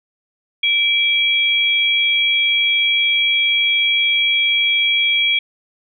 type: tone pair together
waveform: sine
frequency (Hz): 2334 / 3301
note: D7 / G#7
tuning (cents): -11 / -11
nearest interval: tritone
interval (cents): 600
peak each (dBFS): -16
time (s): 0.63-5.39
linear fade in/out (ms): 5
effects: none